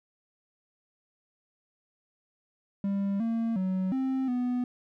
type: tone with pitch steps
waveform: triangle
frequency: 198.3 / 228.4 / 187.2 / 263.6 / 247.5 Hz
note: G3 / A#3 / F#3 / C4 / B3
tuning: +20 / -35 / +20 / +13 / +4 cents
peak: -24 dBFS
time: 2.84-4.64 s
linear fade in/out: 2 ms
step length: 360 ms
effects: none